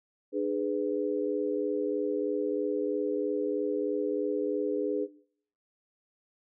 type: chord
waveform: sine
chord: G# diminished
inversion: second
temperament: just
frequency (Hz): 299 / 415.3 / 498.4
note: D4 / G#4 / B4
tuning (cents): +31 / 0 / +16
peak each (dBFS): -31 / -30 / -32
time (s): 0.32-5.08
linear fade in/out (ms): 50
effects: noise-tail reverb RT60 0.6 s tail -20 dB re dry